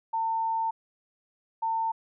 sine tone pair in turn, 900 / 900 Hz, A5 / A5, +39 / +39 cents, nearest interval unison, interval 0 cents, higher neither, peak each -25 dBFS, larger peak neither, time 0.13-0.71 / 1.62-1.92 s, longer first, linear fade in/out 10 ms, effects none

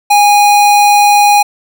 square tone, 822 Hz, G#5, 18 cents flat, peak -5 dBFS, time 0.1-1.43 s, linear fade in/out 10 ms, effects none

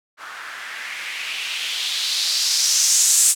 violet noise with low-pass filter sweep, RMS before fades -21 dBFS, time 0.17-3.35 s, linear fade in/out 50 ms, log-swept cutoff 1300 to 8200 Hz, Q 2.7, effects none

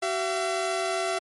sawtooth tone pair together, 379.4 / 676 Hz, F#4 / E5, +43 / +43 cents, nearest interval minor seventh, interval 1000 cents, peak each -26 / -23 dBFS, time 0.02-1.19 s, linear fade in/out 10 ms, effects MP3 48 kbps

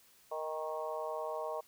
harmonic tone with a mistuned harmonic, 156.1 Hz, D#3, 6 cents sharp, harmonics 3 / 4 / 5 / 6 / 7, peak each -42 / -39 / -45 / -44 / -44 dBFS, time 0.31-1.61 s, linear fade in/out 10 ms, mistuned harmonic 5, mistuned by +23 cents, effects white hiss -64 dBFS RMS until 1.67 s

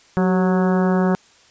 harmonic tone with a mistuned harmonic, 184 Hz, F#3, 9 cents flat, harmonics 1 / 2 / 3 / 4 / 5 / 6 / 7 / 8 / 9, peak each -16 / -22 / -26 / -28 / -30 / -32 / -33 / -34 / -35 dBFS, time 0.17-1.15 s, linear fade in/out 0 ms, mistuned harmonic 2, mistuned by +50 cents, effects white hiss -52 dBFS RMS until 1.5 s + resampled to 16000 Hz

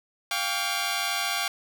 10% pulse tone cluster, 701 / 794 / 1141 Hz, F5 / G5 / C#6, +6 / +22 / +50 cents, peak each -22 dBFS, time 0.31-1.48 s, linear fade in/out 2 ms, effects none

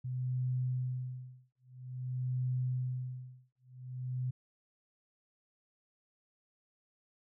sine tone with tremolo, 126.9 Hz, B2, 47 cents sharp, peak -30 dBFS, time 0.04-4.31 s, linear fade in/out 10 ms, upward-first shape sine, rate 0.5 Hz, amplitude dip 100%, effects none

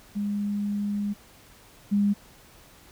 sine tone pair in turn, 204.6 / 203.2 Hz, G#3 / G#3, -26 / -38 cents, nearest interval unison, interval 12 cents, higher first, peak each -25 / -19 dBFS, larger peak second, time 0.15-1.14 / 1.91-2.14 s, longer first, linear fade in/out 20 ms, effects pink hiss -53 dBFS RMS until 2.91 s

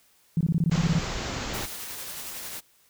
sine tone bursts, 164.81 Hz, E3, in tune, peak -19 dBFS, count 11, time 0.37-0.988 s, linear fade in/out 2 ms, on 38 ms, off 20 ms
pink low-pass noise, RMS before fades -32 dBFS, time 0.71-1.66 s, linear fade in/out 10 ms, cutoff 7400 Hz, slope 96 dB/octave
white noise with tremolo, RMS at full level -36 dBFS, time 1.53-2.61 s, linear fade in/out 20 ms, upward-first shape sine, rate 11 Hz, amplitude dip 25%
effects white hiss -62 dBFS RMS until 2.89 s

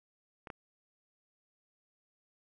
clicks, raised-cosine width 0.5 ms, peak -30 / -26 dBFS, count 2, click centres 0.472 / 0.502 s, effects none

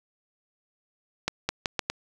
accelerating click train, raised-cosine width 0.2 ms, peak -8 dBFS, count 5, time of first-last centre 1.28-1.9 s, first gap 210 ms, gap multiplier 0.8, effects 8-bit

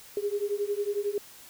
sine beating tone pair, 403.4 / 414.4 Hz, G4 / G#4, +50 / -4 cents, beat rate 11 Hz, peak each -30 dBFS, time 0.17-1.18 s, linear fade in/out 2 ms, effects white hiss -50 dBFS RMS until 1.49 s

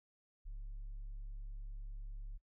sine tone, 35 Hz, C#1, 18 cents sharp, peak -40 dBFS, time 0.45-2.38 s, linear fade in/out 20 ms, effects noise-tail reverb RT60 0.1 s tail -22 dB re dry + tanh soft clip ceiling -42 dBFS

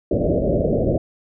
white low-pass noise, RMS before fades -19 dBFS, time 0.11-0.98 s, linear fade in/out 5 ms, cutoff 640 Hz, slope 96 dB/octave, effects none

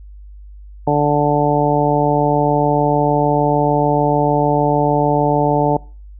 harmonic tone, 146.7 Hz, D3, 2 cents flat, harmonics 1 / 2 / 3 / 4 / 5 / 6, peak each -19 / -19 / -19 / -19 / -19 / -19 dBFS, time 0.87-5.77 s, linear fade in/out 5 ms, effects noise-tail reverb RT60 0.4 s tail -24 dB re dry + added 50 Hz sine -34 dBFS peak until 6.19 s

